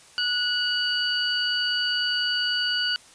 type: tone cluster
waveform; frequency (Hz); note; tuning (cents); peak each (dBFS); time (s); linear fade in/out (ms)
sine; 1469 / 2924 / 4575; F#6 / F#7 / D8; -13 / -21 / -46; -27 / -26 / -27; 0.18-2.96; 0
effects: white hiss -51 dBFS RMS until 3.14 s + resampled to 22050 Hz